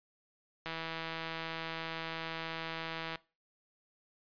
click train, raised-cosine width 0.3 ms, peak -23 dBFS, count 408, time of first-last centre 0.66-3.157 s, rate 163 Hz, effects noise-tail reverb RT60 0.3 s tail -20 dB re dry + resampled to 11025 Hz

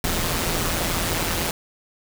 pink noise with amplitude modulation, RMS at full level -21 dBFS, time 0.04-1.51 s, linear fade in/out 2 ms, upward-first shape sine, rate 169 Hz, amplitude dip 60%, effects none

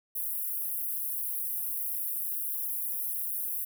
pink high-pass noise, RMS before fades -33 dBFS, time 0.15-3.65 s, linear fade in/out 10 ms, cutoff 11000 Hz, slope 48 dB/octave, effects none

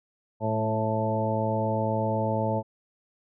harmonic tone with a mistuned harmonic, 110 Hz, A2, in tune, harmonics 1 / 2 / 3 / 4 / 5 / 6 / 8, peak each -29 / -31 / -37 / -35 / -30 / -32 / -31 dBFS, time 0.4-2.63 s, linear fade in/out 50 ms, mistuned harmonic 2, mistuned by -16 cents, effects none

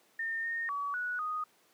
sine tone with pitch steps, 1817 / 1840 / 1137 / 1469 / 1242 Hz, A#6 / A#6 / C#6 / F#6 / D#6, -45 / -23 / +44 / -13 / -3 cents, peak -32 dBFS, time 0.19-1.44 s, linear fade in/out 5 ms, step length 250 ms, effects pink hiss -66 dBFS RMS until 1.73 s + high-pass 300 Hz 12 dB/octave

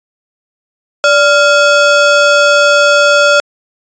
square ring-modulated tone, 987.8 Hz, B5, in tune, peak -3 dBFS, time 1.04-3.4 s, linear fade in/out 0 ms, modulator 406 Hz, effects resampled to 16000 Hz

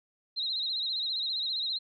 sine tone with vibrato, 3951 Hz, B7, in tune, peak -29 dBFS, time 0.36-1.79 s, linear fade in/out 20 ms, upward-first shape sine, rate 15 Hz, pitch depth 98 cents each way, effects none

